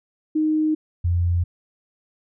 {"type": "tone pair in turn", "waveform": "sine", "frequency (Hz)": [310, 86.99], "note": ["D#4", "F2"], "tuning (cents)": [-6, -6], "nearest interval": "octave + minor seventh", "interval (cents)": 2200, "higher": "first", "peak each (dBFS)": -17, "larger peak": "neither", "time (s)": [[0.35, 0.75], [1.04, 1.44]], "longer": "neither", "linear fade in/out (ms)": 10, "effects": []}